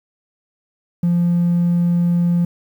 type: tone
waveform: triangle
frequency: 173.3 Hz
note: F3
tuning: 13 cents flat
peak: -10 dBFS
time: 1.03-2.45 s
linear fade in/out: 5 ms
effects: tanh soft clip ceiling -9 dBFS + 8-bit